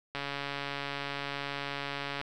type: click train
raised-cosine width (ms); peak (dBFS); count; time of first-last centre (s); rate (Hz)
0.3; -19; 292; 0.15-2.214; 141
effects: none